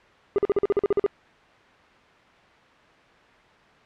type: tone bursts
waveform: triangle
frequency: 403.8 Hz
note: G#4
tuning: 49 cents flat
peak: -15 dBFS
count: 11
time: 0.36-1.063 s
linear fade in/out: 0 ms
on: 23 ms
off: 45 ms
effects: white hiss -53 dBFS RMS until 3.85 s + low-pass 2000 Hz 12 dB/octave